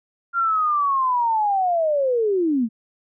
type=linear sweep; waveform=sine; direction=down; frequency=1396.9 to 212.1 Hz; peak=-17 dBFS; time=0.33-2.69 s; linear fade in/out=50 ms; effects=none